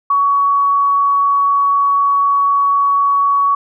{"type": "tone", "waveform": "sine", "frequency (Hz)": 1124, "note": "C#6", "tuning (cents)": 24, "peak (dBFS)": -10, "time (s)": [0.1, 3.55], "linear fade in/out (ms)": 5, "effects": []}